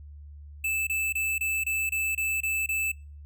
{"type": "tone bursts", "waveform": "square", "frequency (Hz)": 2631, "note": "E7", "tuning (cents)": -4, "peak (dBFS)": -26, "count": 9, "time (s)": [0.64, 2.918], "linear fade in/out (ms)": 5, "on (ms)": 230, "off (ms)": 26, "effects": ["noise-tail reverb RT60 0.4 s tail -26 dB re dry", "added 73 Hz sine -42 dBFS peak until 3.25 s"]}